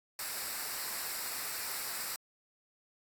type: noise with comb filter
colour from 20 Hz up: white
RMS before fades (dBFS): -38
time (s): 0.19-2.16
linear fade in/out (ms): 2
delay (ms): 0.31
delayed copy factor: -0.6
effects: AAC 64 kbps